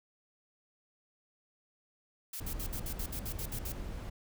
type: noise bursts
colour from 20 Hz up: blue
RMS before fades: -41 dBFS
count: 11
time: 2.33-3.722 s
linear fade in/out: 5 ms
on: 72 ms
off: 60 ms
type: noise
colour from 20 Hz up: brown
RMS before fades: -40 dBFS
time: 2.4-4.1 s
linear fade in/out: 10 ms
effects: none